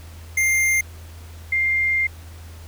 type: tone pair in turn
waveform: square / sine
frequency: 2106 / 2106 Hz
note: C7 / C7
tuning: +11 / +11 cents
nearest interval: unison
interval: 0 cents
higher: neither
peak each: -17 dBFS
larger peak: neither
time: 0.37-0.81 / 1.52-2.07 s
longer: second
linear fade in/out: 5 ms
effects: added 82 Hz sine -37 dBFS peak until 2.67 s + pink hiss -47 dBFS RMS until 2.67 s